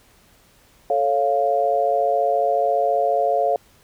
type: chord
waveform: sine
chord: A augmented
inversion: none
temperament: equal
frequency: 440 / 554.4 / 698.5 Hz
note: A4 / C#5 / E#5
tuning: 0 / 0 / 0 cents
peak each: -24 / -21 / -19 dBFS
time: 0.9-3.56 s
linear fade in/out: 2 ms
effects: pink hiss -55 dBFS RMS until 3.83 s